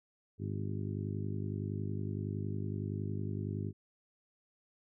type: harmonic tone with a mistuned harmonic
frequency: 50.8 Hz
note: G#1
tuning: 38 cents flat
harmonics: 2 / 3 / 4 / 5 / 6 / 7 / 8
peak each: -37 / -41 / -43 / -45 / -47 / -48 / -49 dBFS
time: 0.38-3.73 s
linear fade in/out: 50 ms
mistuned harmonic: 8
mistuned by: -29 cents
effects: none